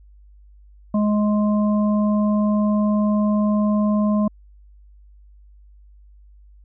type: harmonic tone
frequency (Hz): 209.5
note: G#3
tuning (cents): +15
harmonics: 1 / 3 / 5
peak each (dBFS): -16 / -26 / -30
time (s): 0.94-4.28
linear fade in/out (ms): 5
effects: added 50 Hz sine -45 dBFS peak until 6.64 s